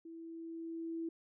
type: tone with level ramp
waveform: sine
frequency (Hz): 329.6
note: E4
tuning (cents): 0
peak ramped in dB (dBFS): -47 to -36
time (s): 0.05-1.09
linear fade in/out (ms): 5
effects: none